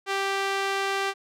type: tone with band-pass filter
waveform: sawtooth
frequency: 392 Hz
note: G4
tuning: in tune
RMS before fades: -27 dBFS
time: 0.06-1.14 s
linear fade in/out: 50 ms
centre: 2000 Hz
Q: 0.57
effects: none